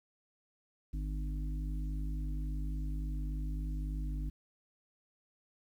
harmonic tone with a mistuned harmonic, 50.7 Hz, G#1, 41 cents flat, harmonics 1 / 3 / 5 / 6, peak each -34 / -44 / -48 / -50 dBFS, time 0.93-4.3 s, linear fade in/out 10 ms, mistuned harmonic 1, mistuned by +36 cents, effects 11-bit

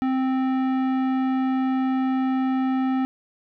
sine tone with tanh clipping, 261.6 Hz, C4, in tune, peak -22 dBFS, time 0.02-3.05 s, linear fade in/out 0 ms, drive 15 dB, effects none

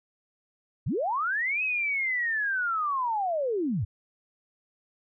sine linear two-way sweep, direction up then down, 77.78 to 2577 to 77.78 Hz, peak -25 dBFS, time 0.86-3.85 s, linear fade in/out 10 ms, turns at 1.63 s, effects none

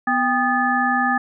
harmonic tone with a mistuned harmonic, 247 Hz, B3, in tune, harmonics 1 / 3 / 5 / 7, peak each -23 / -21 / -23 / -21 dBFS, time 0.07-1.18 s, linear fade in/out 5 ms, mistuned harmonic 3, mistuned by +120 cents, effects none

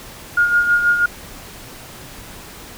sine tone with tremolo, 1424 Hz, F6, 33 cents sharp, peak -10 dBFS, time 0.37-1.06 s, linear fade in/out 5 ms, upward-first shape sine, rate 6.2 Hz, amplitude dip 55%, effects pink hiss -37 dBFS RMS until 2.77 s

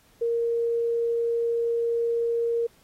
sine tone, 466.2 Hz, A#4, in tune, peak -22 dBFS, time 0.21-2.67 s, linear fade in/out 10 ms, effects pink hiss -60 dBFS RMS until 2.83 s + AAC 48 kbps

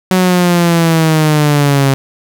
sawtooth linear sweep, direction down, 186.4 to 135 Hz, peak -4 dBFS, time 0.11-1.94 s, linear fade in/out 0 ms, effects 7-bit

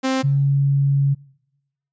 sawtooth / sine tone pair in turn, 263.2 / 139.43 Hz, C4 / C#3, +10 / +10 cents, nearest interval major seventh, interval 1100 cents, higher first, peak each -14 dBFS, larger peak neither, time 0.03-0.23 / 0.23-1.15 s, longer second, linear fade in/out 20 ms, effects noise-tail reverb RT60 0.9 s tail -24 dB re dry + resampled to 16000 Hz

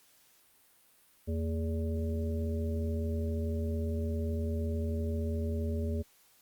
harmonic tone with a mistuned harmonic, 82.41 Hz, E2, in tune, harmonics 1 / 3 / 5 / 7, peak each -31 / -37 / -40 / -44 dBFS, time 1.27-6.03 s, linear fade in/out 20 ms, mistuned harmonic 3, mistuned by -130 cents, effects white hiss -64 dBFS RMS until 6.41 s + Opus 48 kbps

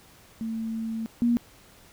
sine tone pair in turn, 224.3 / 237.6 Hz, A3 / A#3, +34 / +33 cents, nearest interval minor second, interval 99 cents, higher second, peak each -28 / -19 dBFS, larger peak second, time 0.41-1.06 / 1.22-1.37 s, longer first, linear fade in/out 0 ms, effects pink hiss -54 dBFS RMS until 1.92 s

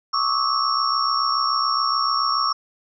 sine tone cluster, 1101 / 1168 / 1293 / 5500 Hz, C#6 / D6 / E6 / F8, -12 / -10 / -34 / -27 cents, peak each -24 dBFS, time 0.13-2.53 s, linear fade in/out 10 ms, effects none

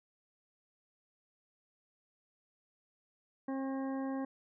harmonic tone with a mistuned harmonic, 268 Hz, C4, 42 cents sharp, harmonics 1 / 2 / 3 / 4 / 6 / 7, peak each -35 / -43 / -46 / -49 / -55 / -57 dBFS, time 3.48-4.25 s, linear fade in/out 5 ms, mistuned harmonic 4, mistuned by +17 cents, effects none

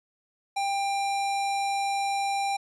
square tone, 794 Hz, G5, 22 cents sharp, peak -26 dBFS, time 0.56-2.57 s, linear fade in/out 10 ms, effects resampled to 22050 Hz

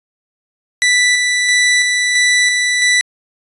sawtooth tone with tremolo, 1975.5 Hz, B6, in tune, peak -6 dBFS, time 0.82-3.01 s, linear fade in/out 0 ms, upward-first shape square, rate 1.5 Hz, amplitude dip 30%, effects resampled to 24000 Hz

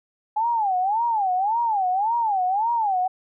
sine tone with vibrato, 830.6 Hz, G#5, in tune, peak -19 dBFS, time 0.36-3.08 s, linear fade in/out 10 ms, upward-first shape sine, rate 1.8 Hz, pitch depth 230 cents each way, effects none

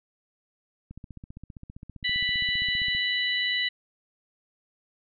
click train, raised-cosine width 5 ms, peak -29 dBFS, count 32, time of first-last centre 0.91-2.949 s, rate 15.2 Hz
harmonic tone, 987.8 Hz, B5, in tune, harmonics 2 / 3 / 4, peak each -27 / -29 / -30 dBFS, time 2.04-3.69 s, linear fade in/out 10 ms
effects none

